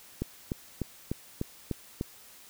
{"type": "click train", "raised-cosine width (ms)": 3, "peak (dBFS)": -17, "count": 7, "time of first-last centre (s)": [0.22, 2.011], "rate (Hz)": 3.35, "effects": ["white hiss -53 dBFS RMS until 2.49 s"]}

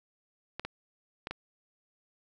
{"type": "clicks", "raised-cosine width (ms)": 0.3, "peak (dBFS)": -20, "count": 4, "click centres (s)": [0.596, 0.65, 1.271, 1.31], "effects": []}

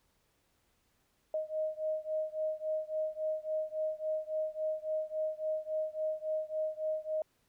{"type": "beating tone pair", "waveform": "sine", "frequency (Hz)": [622.3, 625.9], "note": ["D#5", "D#5"], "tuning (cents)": [0, 10], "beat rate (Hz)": 3.6, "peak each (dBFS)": [-35, -36], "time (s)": [1.34, 7.22], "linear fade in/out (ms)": 2, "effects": ["pink hiss -74 dBFS RMS until 7.48 s"]}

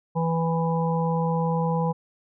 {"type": "harmonic tone", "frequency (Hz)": 165.2, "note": "E3", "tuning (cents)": 4, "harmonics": [1, 3, 5, 6], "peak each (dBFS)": [-23, -28, -30, -31], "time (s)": [0.15, 1.93], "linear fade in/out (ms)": 20, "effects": []}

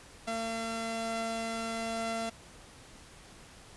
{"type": "tone pair together", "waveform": "sawtooth", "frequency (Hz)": [226.7, 681.2], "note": ["A#3", "F5"], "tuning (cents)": [-48, -43], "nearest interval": "octave + perfect fifth", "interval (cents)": 1905, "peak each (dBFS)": [-33, -31], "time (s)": [0.27, 2.3], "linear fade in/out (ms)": 10, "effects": ["pink hiss -53 dBFS RMS until 3.76 s", "resampled to 24000 Hz"]}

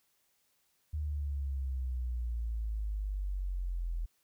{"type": "exponential sweep", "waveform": "sine", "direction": "down", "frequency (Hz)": [76.3, 41.2], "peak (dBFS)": -32, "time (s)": [0.93, 4.06], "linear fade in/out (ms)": 10, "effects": ["white hiss -74 dBFS RMS until 4.23 s"]}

